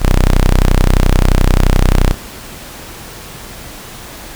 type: tone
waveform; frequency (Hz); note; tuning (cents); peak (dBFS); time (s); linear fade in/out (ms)
sawtooth; 31.51; B0; +36; -3; 0-2.15; 50
effects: pink hiss -31 dBFS RMS until 4.35 s